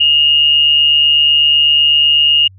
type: tone with amplitude modulation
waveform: sine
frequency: 2848 Hz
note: F7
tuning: 33 cents sharp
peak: -5 dBFS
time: 0-2.48 s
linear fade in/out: 10 ms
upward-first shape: sine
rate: 148 Hz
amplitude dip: 45%
effects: added 95 Hz sine -38 dBFS peak until 2.58 s